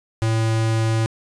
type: tone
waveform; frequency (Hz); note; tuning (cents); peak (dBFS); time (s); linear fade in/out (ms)
square; 112.1; A2; +33; -18; 0.22-1.06; 0
effects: resampled to 22050 Hz + 8-bit